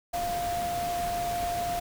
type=tone in noise; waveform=sine; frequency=698.5 Hz; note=F5; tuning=in tune; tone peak=-28 dBFS; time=0.13-1.8 s; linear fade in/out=10 ms; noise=pink; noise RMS=-37 dBFS; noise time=0.13-1.8 s; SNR=+6 dB; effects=none